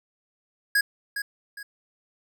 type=tone with echo; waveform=square; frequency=1654 Hz; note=G#6; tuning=8 cents flat; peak=-19 dBFS; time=0.75-0.81 s; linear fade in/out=5 ms; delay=410 ms; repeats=2; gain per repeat=-9 dB; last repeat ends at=1.63 s; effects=none